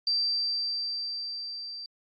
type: tone with level ramp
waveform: sine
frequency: 4687 Hz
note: D8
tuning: 4 cents flat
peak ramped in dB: -23 to -37 dBFS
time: 0.07-1.86 s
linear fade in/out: 2 ms
effects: AAC 32 kbps